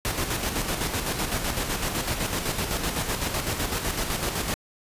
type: noise with tremolo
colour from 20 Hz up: pink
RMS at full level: -26 dBFS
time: 0.05-4.54 s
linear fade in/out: 0 ms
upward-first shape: square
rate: 7.9 Hz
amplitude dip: 45%
effects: resampled to 32000 Hz